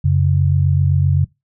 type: tone pair together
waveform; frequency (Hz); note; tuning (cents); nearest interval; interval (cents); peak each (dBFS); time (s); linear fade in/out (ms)
sine; 90.98 / 138.7; F#2 / C#3; -29 / +1; perfect fifth; 730; -14; 0.04-1.25; 10
effects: noise-tail reverb RT60 0.2 s tail -21 dB re dry